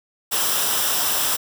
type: noise with comb filter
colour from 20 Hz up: white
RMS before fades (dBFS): -21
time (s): 0.31-1.37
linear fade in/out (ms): 20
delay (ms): 0.45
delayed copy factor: -0.55
effects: none